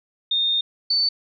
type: tone pair in turn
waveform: sine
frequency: 3659 / 4516 Hz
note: A#7 / C#8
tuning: -33 / +31 cents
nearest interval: major third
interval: 364 cents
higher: second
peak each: -18 / -17 dBFS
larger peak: second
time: 0.31-0.61 / 0.9-1.09 s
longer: first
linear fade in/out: 5 ms
effects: none